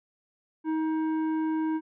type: tone with tanh clipping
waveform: sine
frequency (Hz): 316.1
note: D#4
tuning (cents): +27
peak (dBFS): -27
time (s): 0.64-1.81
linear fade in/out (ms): 50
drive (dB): 12
effects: low-pass 2000 Hz 12 dB/octave